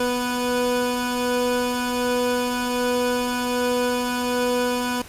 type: tone pair together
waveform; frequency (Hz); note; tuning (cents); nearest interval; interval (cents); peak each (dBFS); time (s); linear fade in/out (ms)
25% pulse; 246.3 / 493.9; B3 / B4; -5 / 0; octave; 1205; -20; 0-5.02; 5
effects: pink hiss -42 dBFS RMS until 5.08 s + resampled to 32000 Hz